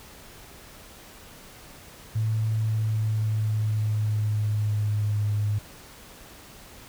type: tone with pitch glide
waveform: sine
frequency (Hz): 110 to 104.43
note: A2 to G#2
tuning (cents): 0 to +10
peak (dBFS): -22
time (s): 2.15-5.59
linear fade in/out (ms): 10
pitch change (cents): -90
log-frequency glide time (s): 2.54-5.21
effects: pink hiss -47 dBFS RMS until 6.88 s